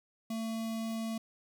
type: tone with notch filter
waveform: square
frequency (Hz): 224.6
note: A3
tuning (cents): +36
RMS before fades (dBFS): -36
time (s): 0.3-1.18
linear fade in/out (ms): 5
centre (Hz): 1600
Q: 1.8
effects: none